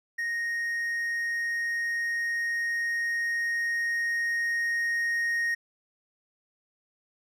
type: tone with level ramp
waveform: triangle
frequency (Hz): 1864.7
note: A#6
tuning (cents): 0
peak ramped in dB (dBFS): -26 to -23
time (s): 0.18-5.55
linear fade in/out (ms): 10
effects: none